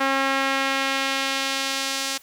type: tone with band-pass filter sweep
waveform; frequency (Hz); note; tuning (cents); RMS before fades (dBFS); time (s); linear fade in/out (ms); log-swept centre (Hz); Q
sawtooth; 270.7; C#4; -41; -24; 0-2.18; 10; 1500 to 5600; 0.88
effects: white hiss -52 dBFS RMS until 2.22 s